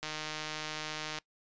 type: click train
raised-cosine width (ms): 0.2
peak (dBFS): -20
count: 179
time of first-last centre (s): 0.03-1.186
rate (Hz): 154
effects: noise-tail reverb RT60 0.1 s tail -22 dB re dry + resampled to 16000 Hz